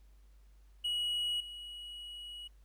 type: tone with level steps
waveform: triangle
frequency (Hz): 2913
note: F#7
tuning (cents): -28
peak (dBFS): -30 / -42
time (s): 0.84-2.48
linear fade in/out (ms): 10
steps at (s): 1.4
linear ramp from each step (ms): 5
effects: added 50 Hz sine -57 dBFS peak until 2.64 s + pink hiss -74 dBFS RMS until 2.64 s